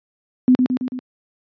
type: tone with echo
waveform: sine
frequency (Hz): 252.9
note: B3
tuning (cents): +41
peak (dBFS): -8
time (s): 0.48-0.55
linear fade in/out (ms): 0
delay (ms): 110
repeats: 4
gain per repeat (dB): -4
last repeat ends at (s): 0.99
effects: high-pass 150 Hz 12 dB/octave + resampled to 11025 Hz